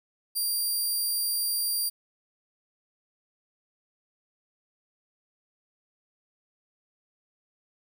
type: tone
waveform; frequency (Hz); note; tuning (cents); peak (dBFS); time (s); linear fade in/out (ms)
5% pulse; 4748; D8; +18; -19; 0.35-1.9; 20
effects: none